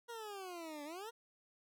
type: exponential two-way sweep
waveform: 20% pulse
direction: down then up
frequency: 480 to 285.6 to 480 Hz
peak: -40 dBFS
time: 0.08-1.11 s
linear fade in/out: 20 ms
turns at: 0.84 s
effects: none